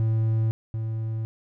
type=tone pair in turn; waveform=triangle; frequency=111.3 / 111.3 Hz; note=A2 / A2; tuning=+20 / +20 cents; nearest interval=unison; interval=0 cents; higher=neither; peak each=-18 / -24 dBFS; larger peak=first; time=0-0.51 / 0.74-1.25 s; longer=neither; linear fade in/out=0 ms; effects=none